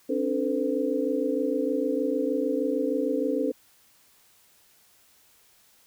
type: tone cluster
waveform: sine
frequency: 268.3 / 294.8 / 444.8 / 508 Hz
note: C4 / D4 / A4 / B4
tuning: +44 / +7 / +19 / +49 cents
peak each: -29 dBFS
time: 0.09-3.52 s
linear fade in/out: 10 ms
effects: white hiss -60 dBFS RMS until 5.86 s